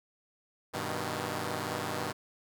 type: chord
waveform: 5% pulse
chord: G augmented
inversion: none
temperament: equal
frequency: 98 / 123.47 / 155.56 Hz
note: G2 / B2 / D#3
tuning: 0 / 0 / 0 cents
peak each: -26 dBFS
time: 0.73-2.13 s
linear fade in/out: 20 ms
effects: none